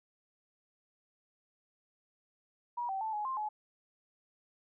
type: tone with pitch steps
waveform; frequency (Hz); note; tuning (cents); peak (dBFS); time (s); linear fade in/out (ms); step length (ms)
sine; 960 / 772 / 879 / 840 / 1053 / 849; B5 / G5 / A5 / G#5 / C6 / G#5; -49 / -27 / -2 / +19 / +11 / +38; -33; 2.77-3.49; 10; 120
effects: none